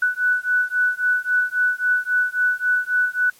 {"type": "beating tone pair", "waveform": "sine", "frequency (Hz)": [1484, 1487.7], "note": ["F#6", "F#6"], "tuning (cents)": [5, 9], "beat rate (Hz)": 3.7, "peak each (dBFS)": -20, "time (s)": [0.02, 3.3], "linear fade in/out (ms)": 5, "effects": ["white hiss -52 dBFS RMS until 3.39 s", "MP3 64 kbps"]}